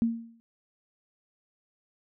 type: tone with exponential decay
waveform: sine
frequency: 230 Hz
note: A#3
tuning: 23 cents flat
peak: -19 dBFS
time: 0.02-0.4 s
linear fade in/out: 0 ms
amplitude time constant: 81 ms
effects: none